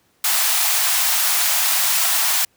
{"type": "high-pass noise", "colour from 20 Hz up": "white", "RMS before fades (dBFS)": -18, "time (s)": [0.24, 2.45], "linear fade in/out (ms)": 5, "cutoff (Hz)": 640, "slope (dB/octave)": 96, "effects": ["pink hiss -61 dBFS RMS until 2.56 s", "high-pass 80 Hz 12 dB/octave"]}